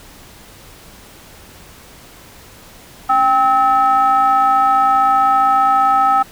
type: ring-modulated tone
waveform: triangle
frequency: 253.1 Hz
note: B3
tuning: 43 cents sharp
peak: -5 dBFS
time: 3.09-6.23 s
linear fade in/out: 10 ms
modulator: 1040 Hz
effects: pink hiss -41 dBFS RMS until 6.31 s